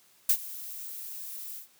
violet noise with ADSR envelope, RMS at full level -20 dBFS, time 0.29-1.68 s, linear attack 7 ms, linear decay 69 ms, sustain -20 dB, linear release 130 ms, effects white hiss -62 dBFS RMS until 1.79 s + high-pass 80 Hz 12 dB/octave

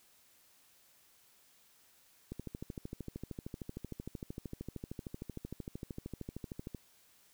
click train, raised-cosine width 3 ms, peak -28 dBFS, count 59, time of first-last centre 2.32-6.747 s, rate 13.1 Hz, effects white hiss -66 dBFS RMS until 7.33 s

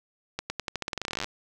accelerating click train, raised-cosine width 0.2 ms, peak -13 dBFS, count 22, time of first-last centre 0.39-1.244 s, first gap 110 ms, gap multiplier 0.88, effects none

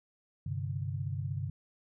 sine chord, G suspended fourth, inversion none, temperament just, 98 / 130.67 / 147 Hz, G2 / C3 / D3, 0 / -2 / +2 cents, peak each -36 / -37 / -38 dBFS, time 0.46-1.5 s, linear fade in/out 5 ms, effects none

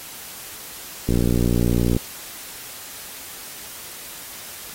click train, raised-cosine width 3 ms, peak -7 dBFS, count 53, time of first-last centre 1.09-1.965 s, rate 59.4 Hz, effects white hiss -37 dBFS RMS until 4.74 s + AAC 48 kbps

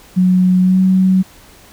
sine tone with pitch glide, 183.4 to 187.47 Hz, F#3 to F#3, -15 to +23 cents, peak -8 dBFS, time 0.16-1.23 s, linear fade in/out 20 ms, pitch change +38 cents, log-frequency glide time 0.61-0.79 s, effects pink hiss -43 dBFS RMS until 1.72 s

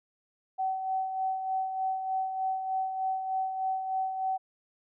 sine tone with tremolo, 760 Hz, F#5, 46 cents sharp, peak -26 dBFS, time 0.58-4.38 s, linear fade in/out 20 ms, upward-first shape sine, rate 3.3 Hz, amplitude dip 50%, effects none

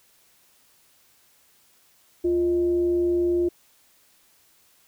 sine tone with frequency modulation, 349.2 Hz, F4, in tune, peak -19 dBFS, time 2.24-3.49 s, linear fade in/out 10 ms, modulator 273 Hz, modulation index 0.23, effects white hiss -60 dBFS RMS until 4.87 s

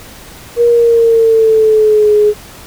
sine tone with pitch glide, 473.7 to 419.6 Hz, A#4 to G#4, +28 to +18 cents, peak -5 dBFS, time 0.56-2.34 s, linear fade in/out 50 ms, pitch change -210 cents, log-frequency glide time 0.69-2.13 s, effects pink hiss -34 dBFS RMS until 2.66 s

